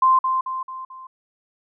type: tone with echo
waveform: sine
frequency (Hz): 1043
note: C6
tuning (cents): -6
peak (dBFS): -12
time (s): 0.02-0.19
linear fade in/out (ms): 5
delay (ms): 220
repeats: 4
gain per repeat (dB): -6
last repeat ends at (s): 1.07
effects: none